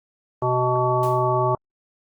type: harmonic tone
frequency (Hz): 125.5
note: B2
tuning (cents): +28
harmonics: 1 / 3 / 5 / 7 / 9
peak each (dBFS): -24 / -24 / -24 / -24 / -24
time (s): 0.42-1.55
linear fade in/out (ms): 2
type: noise with exponential decay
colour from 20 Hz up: white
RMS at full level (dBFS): -38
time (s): 1.03-1.33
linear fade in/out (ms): 1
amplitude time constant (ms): 64
effects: Opus 24 kbps